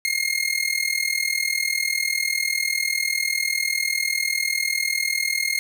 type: tone with amplitude modulation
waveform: sawtooth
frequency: 2135 Hz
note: C7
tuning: 34 cents sharp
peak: -14 dBFS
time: 0.05-5.59 s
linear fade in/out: 0 ms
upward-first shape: sine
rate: 40 Hz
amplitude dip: 85%
effects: none